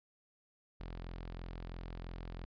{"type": "tone", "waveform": "sawtooth", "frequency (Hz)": 43, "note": "F1", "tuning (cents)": -26, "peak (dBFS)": -39, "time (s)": [0.8, 2.45], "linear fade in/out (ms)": 0, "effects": ["resampled to 11025 Hz"]}